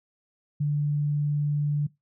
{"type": "tone", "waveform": "sine", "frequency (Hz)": 146.8, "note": "D3", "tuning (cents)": 0, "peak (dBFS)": -22, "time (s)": [0.6, 1.87], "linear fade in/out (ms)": 10, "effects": ["noise-tail reverb RT60 0.2 s tail -21 dB re dry"]}